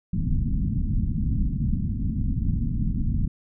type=low-pass noise; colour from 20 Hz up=pink; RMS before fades=-24 dBFS; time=0.13-3.28 s; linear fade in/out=5 ms; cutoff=250 Hz; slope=48 dB/octave; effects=none